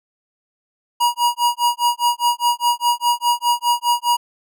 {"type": "tone with tremolo", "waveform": "square", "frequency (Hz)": 958, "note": "A#5", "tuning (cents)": 47, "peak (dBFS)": -13, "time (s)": [1, 4.17], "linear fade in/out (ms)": 10, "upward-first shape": "sine", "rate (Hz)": 4.9, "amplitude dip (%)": 100, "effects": []}